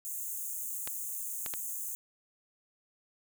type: high-pass noise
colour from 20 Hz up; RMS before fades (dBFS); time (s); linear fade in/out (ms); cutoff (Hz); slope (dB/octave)
white; -38; 0.05-1.95; 0; 6400; 96
type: clicks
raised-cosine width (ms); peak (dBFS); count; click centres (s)
0.2; -20; 3; 0.875 / 1.462 / 1.538
effects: none